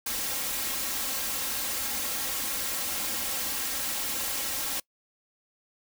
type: noise with comb filter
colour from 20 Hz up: white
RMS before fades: -31 dBFS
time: 0.06-4.8 s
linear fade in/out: 5 ms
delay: 3.7 ms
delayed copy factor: +0.65
effects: noise-tail reverb RT60 0.1 s tail -24 dB re dry